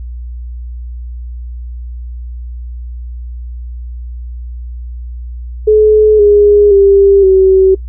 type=tone with pitch steps; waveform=sine; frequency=428.3 / 411.8 / 395.9 / 380.7 Hz; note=A4 / G#4 / G4 / F#4; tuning=-47 / -15 / +17 / +49 cents; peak=-3 dBFS; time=5.67-7.75 s; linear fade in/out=10 ms; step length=520 ms; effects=noise-tail reverb RT60 0.1 s tail -21 dB re dry + added 60 Hz sine -21 dBFS peak until 7.88 s